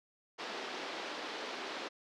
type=band-pass noise; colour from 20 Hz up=pink; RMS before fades=-42 dBFS; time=0.38-1.89 s; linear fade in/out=20 ms; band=300 to 4800 Hz; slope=24 dB/octave; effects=none